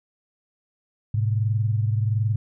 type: tone pair together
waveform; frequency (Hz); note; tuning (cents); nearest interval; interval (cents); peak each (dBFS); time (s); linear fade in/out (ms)
sine; 106.4 / 127.75; G#2 / C3; +42 / -41; minor third; 317; -20 / -27; 1.14-2.36; 5
effects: none